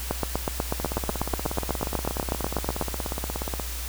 two click trains, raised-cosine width 1 ms, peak -10 / -15 dBFS, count 23 / 48, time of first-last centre 0.11-2.813 / 0.8-3.598 s, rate 8.14 / 16.8 Hz, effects added 60 Hz sine -32 dBFS peak until 3.88 s + white hiss -36 dBFS RMS until 3.88 s

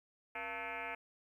sine tone with frequency modulation, 1518 Hz, F#6, 44 cents sharp, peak -39 dBFS, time 0.35-0.95 s, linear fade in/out 5 ms, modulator 208 Hz, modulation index 4.8, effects 12-bit

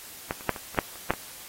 clicks, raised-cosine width 0.5 ms, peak -13 / -27 / -8 / -22 / -24 / -6 / -29 / -7 / -20 dBFS, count 9, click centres 0.309 / 0.409 / 0.493 / 0.562 / 0.747 / 0.788 / 0.957 / 1.106 / 1.137 s, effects white hiss -44 dBFS RMS until 1.48 s + AAC 48 kbps

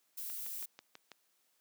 violet noise, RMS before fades -42 dBFS, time 0.17-0.66 s, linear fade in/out 10 ms
click train, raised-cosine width 0.2 ms, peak -32 dBFS, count 6, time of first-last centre 0.3-1.117 s, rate 6.12 Hz
effects white hiss -75 dBFS RMS until 1.6 s + high-pass 200 Hz 12 dB/octave

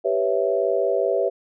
sine chord, C# half-diminished seventh, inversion second, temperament equal, 392 / 493.9 / 554.4 / 659.3 Hz, G4 / B4 / C#5 / E5, 0 / 0 / 0 / 0 cents, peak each -24 dBFS, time 0.04-1.3 s, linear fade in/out 20 ms, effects none

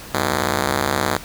5% pulse ring-modulated tone, 138.59 Hz, C#3, in tune, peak -4 dBFS, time 0.14-1.17 s, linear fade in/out 0 ms, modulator 39.8 Hz, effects pink hiss -37 dBFS RMS until 1.24 s

